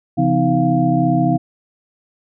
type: tone cluster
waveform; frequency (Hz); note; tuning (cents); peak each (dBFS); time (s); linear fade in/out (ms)
sine; 136.2 / 170.8 / 254.4 / 316.7 / 697; C#3 / F3 / C4 / D#4 / F5; -30 / -38 / -48 / +31 / -4; -19; 0.17-1.38; 20
effects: none